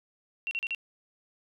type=tone bursts; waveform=sine; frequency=2736 Hz; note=F7; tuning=36 cents flat; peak=-29 dBFS; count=4; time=0.47-0.748 s; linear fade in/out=0 ms; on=41 ms; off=38 ms; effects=none